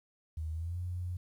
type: tone with pitch glide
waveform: sine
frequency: 79 to 89.19 Hz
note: D#2 to F2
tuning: +27 to +37 cents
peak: -34 dBFS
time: 0.37-1.17 s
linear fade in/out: 5 ms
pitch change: +210 cents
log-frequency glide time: 0.52-0.79 s
effects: 11-bit